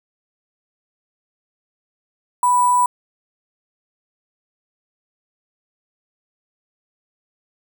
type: tone with sample-and-hold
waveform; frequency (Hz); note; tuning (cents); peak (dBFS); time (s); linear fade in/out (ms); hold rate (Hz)
sine; 987.8; B5; 0; -12; 2.43-2.86; 2; 8820
effects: none